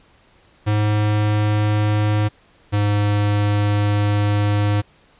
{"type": "tone pair in turn", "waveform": "square", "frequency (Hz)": [105.4, 103.23], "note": ["G#2", "G#2"], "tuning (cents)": [26, -10], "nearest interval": "unison", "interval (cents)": 36, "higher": "first", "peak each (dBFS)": -16, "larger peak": "neither", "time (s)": [[0.66, 2.29], [2.72, 4.82]], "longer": "second", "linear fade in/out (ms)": 20, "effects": ["pink hiss -54 dBFS RMS until 5.19 s", "resampled to 8000 Hz"]}